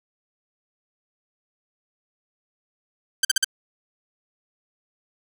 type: tone bursts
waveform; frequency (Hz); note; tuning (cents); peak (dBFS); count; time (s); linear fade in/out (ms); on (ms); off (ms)
10% pulse; 1561; G6; -8; -7; 4; 3.23-3.445; 5; 20; 45
effects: none